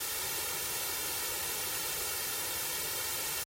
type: noise with comb filter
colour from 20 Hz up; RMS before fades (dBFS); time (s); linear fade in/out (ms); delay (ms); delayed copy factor
white; -35; 0-3.44; 10; 2.2; +0.6
effects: high-pass 60 Hz 12 dB/octave + AAC 48 kbps